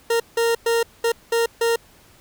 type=tone bursts at uneven times; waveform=40% pulse; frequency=463.3 Hz; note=A#4; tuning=11 cents flat; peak=-16 dBFS; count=6; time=0.1-0.2 / 0.37-0.55 / 0.66-0.83 / 1.04-1.12 / 1.32-1.46 / 1.61-1.76 s; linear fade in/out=5 ms; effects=pink hiss -52 dBFS RMS until 2.2 s